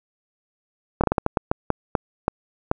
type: slowing click train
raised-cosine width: 1 ms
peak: -4 dBFS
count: 12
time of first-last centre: 1.01-2.714 s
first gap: 27 ms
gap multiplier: 1.32
effects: none